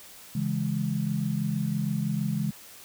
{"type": "chord", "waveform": "sine", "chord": "C# minor", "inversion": "none", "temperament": "equal", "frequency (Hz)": [138.59, 164.81, 207.7], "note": ["C#3", "E3", "G#3"], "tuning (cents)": [0, 0, 0], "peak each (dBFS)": [-30, -30, -29], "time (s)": [0.35, 2.51], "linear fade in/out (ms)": 5, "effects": ["white hiss -48 dBFS RMS until 2.84 s"]}